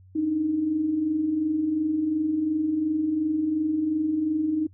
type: tone pair together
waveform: sine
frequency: 288.3 / 311.1 Hz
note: D4 / D#4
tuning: -32 / 0 cents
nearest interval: minor second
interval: 132 cents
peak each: -32 / -22 dBFS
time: 0.15-4.67 s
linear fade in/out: 10 ms
effects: noise-tail reverb RT60 0.1 s tail -25 dB re dry + added 93 Hz sine -49 dBFS peak until 4.73 s